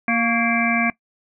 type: harmonic tone with a mistuned harmonic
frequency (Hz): 233.1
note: A#3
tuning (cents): 0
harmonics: 1 / 3 / 5 / 7 / 9 / 10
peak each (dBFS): -21 / -25 / -27 / -26 / -26 / -23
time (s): 0.08-0.9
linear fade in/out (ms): 2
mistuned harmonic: 5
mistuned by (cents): -50
effects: noise-tail reverb RT60 0.1 s tail -20 dB re dry